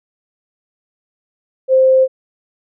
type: tone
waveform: sine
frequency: 523.3 Hz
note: C5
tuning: in tune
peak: -7 dBFS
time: 1.68-2.08 s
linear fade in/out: 50 ms
effects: none